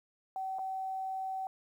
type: tone with dropouts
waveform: sine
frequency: 763 Hz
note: G5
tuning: 47 cents flat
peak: -34 dBFS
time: 0.36-1.47 s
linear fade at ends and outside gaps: 1 ms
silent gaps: 0.586-0.591 s
effects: 11-bit